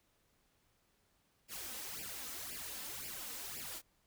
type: noise with flanger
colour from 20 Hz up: white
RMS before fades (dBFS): -45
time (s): 1.48-3.82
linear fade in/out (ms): 50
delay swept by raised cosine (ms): 0.39 to 3.99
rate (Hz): 1.9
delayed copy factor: +0.85
effects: pink hiss -75 dBFS RMS until 4.06 s